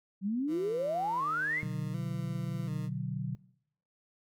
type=exponential sweep; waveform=sine; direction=up; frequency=185 to 2228 Hz; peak=-29 dBFS; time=0.21-1.63 s; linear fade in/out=50 ms
type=tone with vibrato; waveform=20% pulse; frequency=160.7 Hz; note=E3; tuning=44 cents flat; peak=-39 dBFS; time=0.47-2.9 s; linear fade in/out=50 ms; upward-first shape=square; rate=0.68 Hz; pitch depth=81 cents each way
type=chord; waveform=sine; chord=B minor; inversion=none; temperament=just; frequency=123.47 / 148.16 / 185.21 Hz; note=B2 / D3 / F#3; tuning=0 / +16 / +2 cents; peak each=-37 dBFS; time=1.63-3.35 s; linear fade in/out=0 ms
effects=noise-tail reverb RT60 0.7 s tail -21 dB re dry